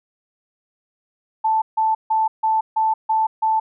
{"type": "tone bursts", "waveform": "sine", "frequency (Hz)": 880, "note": "A5", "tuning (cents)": 0, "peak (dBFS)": -15, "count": 7, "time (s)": [1.44, 3.6], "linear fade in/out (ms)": 10, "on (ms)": 180, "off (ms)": 150, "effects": []}